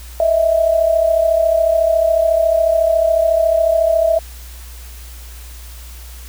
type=tone pair together; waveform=sine; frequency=625.3 / 659.3 Hz; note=D#5 / E5; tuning=+8 / 0 cents; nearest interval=minor second; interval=92 cents; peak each=-17 / -12 dBFS; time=0.2-4.19 s; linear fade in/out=2 ms; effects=added 60 Hz sine -32 dBFS peak until 6.28 s + white hiss -40 dBFS RMS until 6.28 s